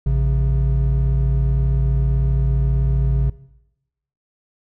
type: tone pair together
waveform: triangle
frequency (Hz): 56.8 / 135.1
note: A#1 / C#3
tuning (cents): -44 / -44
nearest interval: octave + minor third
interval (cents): 1500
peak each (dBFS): -15 / -17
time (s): 0.06-3.3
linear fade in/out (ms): 5
effects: noise-tail reverb RT60 0.9 s tail -19 dB re dry